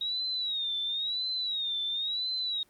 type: tone with vibrato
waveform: sine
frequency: 3789 Hz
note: A#7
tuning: 27 cents sharp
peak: -29 dBFS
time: 0.01-2.63 s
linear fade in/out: 2 ms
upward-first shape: sine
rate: 0.97 Hz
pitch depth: 120 cents each way
effects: pink hiss -65 dBFS RMS until 2.69 s + Opus 24 kbps

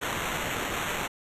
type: noise with sample-and-hold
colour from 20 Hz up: white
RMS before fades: -31 dBFS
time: 0.01-1.08 s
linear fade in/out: 20 ms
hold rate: 4900 Hz
effects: resampled to 32000 Hz

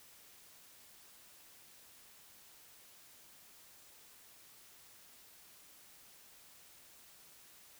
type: silence
effects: white hiss -60 dBFS RMS until 7.79 s

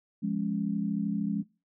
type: chord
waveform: sine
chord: Db major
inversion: first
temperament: equal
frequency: 174.61 / 207.7 / 277.2 Hz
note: F3 / Ab3 / Db4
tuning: 0 / 0 / 0 cents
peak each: -33 / -29 / -35 dBFS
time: 0.22-1.43 s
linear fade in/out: 20 ms
effects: noise-tail reverb RT60 0.3 s tail -20 dB re dry

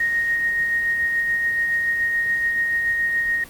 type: tone with tremolo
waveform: sine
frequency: 1864.7 Hz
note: A#6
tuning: in tune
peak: -17 dBFS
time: 0-3.44 s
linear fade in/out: 5 ms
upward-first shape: sine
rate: 7 Hz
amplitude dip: 30%
effects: pink hiss -42 dBFS RMS until 3.49 s + Opus 48 kbps

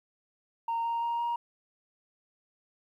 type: tone with pitch steps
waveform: sine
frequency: 923 / 930 / 937 / 944 Hz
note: A#5 / A#5 / A#5 / A#5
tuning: -17 / -4 / +9 / +22 cents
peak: -26 dBFS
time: 0.68-1.36 s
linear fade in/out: 5 ms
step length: 170 ms
effects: tanh soft clip ceiling -26 dBFS + 11-bit

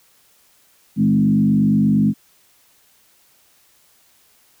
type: tone with frequency modulation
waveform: sine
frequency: 210 Hz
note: G#3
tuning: 19 cents sharp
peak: -12 dBFS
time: 0.96-2.14 s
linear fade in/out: 50 ms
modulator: 48.6 Hz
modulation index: 1.1
effects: white hiss -56 dBFS RMS until 4.6 s

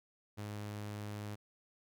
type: tone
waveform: sawtooth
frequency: 104.2 Hz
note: G#2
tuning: 6 cents sharp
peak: -37 dBFS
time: 0.37-1.36 s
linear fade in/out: 20 ms
effects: none

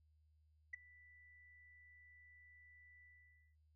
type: tone with ADSR envelope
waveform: sine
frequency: 1975.5 Hz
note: B6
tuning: in tune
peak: -39 dBFS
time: 0.73-3.56 s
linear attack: 10 ms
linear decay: 9 ms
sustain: -23 dB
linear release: 520 ms
effects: tanh soft clip ceiling -36 dBFS + added 77 Hz sine -70 dBFS peak until 3.75 s

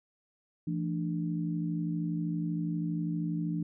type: tone cluster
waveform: sine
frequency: 167.6 / 220.1 / 295.9 Hz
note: E3 / A3 / D4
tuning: +29 / +1 / +13 cents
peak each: -31 / -40 / -35 dBFS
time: 0.67-3.63 s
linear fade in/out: 5 ms
effects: none

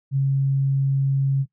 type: tone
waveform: sine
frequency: 136.6 Hz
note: C#3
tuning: 25 cents flat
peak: -17 dBFS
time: 0.11-1.46 s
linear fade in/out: 50 ms
effects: noise-tail reverb RT60 0.1 s tail -19 dB re dry

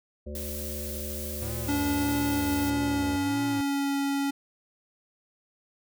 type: harmonic tone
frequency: 73.42 Hz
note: D2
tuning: in tune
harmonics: 1 / 3 / 5 / 7 / 8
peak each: -36 / -41 / -43 / -44 / -45 dBFS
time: 0.26-3.17 s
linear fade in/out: 10 ms
type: noise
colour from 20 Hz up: blue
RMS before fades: -38 dBFS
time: 0.35-2.7 s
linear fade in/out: 2 ms
type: tone with vibrato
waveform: square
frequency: 103.83 Hz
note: G#2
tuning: in tune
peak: -35 dBFS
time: 1.42-3.61 s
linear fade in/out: 0 ms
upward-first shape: sine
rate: 1.6 Hz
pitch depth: 200 cents each way
type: tone with pitch glide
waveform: square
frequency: 287.1 to 278.9 Hz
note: D4 to C#4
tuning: -39 to +11 cents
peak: -26 dBFS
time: 1.68-4.31 s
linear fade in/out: 10 ms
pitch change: -50 cents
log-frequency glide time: 2.37-3.97 s
effects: none

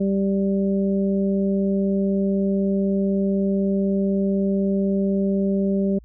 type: harmonic tone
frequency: 196 Hz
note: G3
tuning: in tune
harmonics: 1 / 2 / 3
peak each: -19 / -25 / -29 dBFS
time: 0-5.99 s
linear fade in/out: 10 ms
effects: added 56 Hz sine -44 dBFS peak until 6.04 s

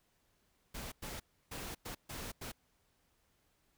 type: noise bursts at uneven times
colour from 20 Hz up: pink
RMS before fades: -44 dBFS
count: 6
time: 0.74-0.92 / 1.02-1.2 / 1.51-1.75 / 1.85-1.95 / 2.09-2.32 / 2.41-2.52 s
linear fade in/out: 10 ms
effects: pink hiss -75 dBFS RMS until 3.77 s

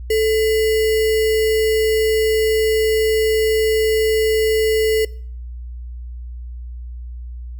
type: tone with sample-and-hold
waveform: sine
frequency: 438 Hz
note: A4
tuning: 8 cents flat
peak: -13 dBFS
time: 0.1-5.05 s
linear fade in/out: 5 ms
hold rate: 2450 Hz
effects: noise-tail reverb RT60 0.5 s tail -22 dB re dry + added 60 Hz sine -28 dBFS peak until 7.59 s

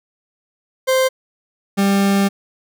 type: tone pair in turn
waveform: 40% pulse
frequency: 522 / 197.92 Hz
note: C5 / G3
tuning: -4 / +17 cents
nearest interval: octave + perfect fourth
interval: 1679 cents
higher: first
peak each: -12 dBFS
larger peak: neither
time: 0.87-1.09 / 1.77-2.29 s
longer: second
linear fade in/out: 20 ms
effects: none

